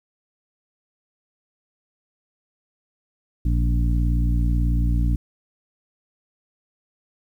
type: harmonic tone with a mistuned harmonic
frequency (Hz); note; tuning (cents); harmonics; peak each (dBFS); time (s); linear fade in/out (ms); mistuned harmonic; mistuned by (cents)
58.27; A#1; 0; 1 / 2 / 3 / 4 / 5; -18 / -25 / -29 / -34 / -32; 3.45-5.16; 5; 1; -57
effects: 9-bit